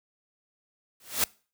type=noise with exponential growth; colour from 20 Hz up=white; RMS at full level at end=-21 dBFS; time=1-1.24 s; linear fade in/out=2 ms; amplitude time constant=52 ms; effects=noise-tail reverb RT60 0.4 s tail -24 dB re dry + high-pass 60 Hz 12 dB/octave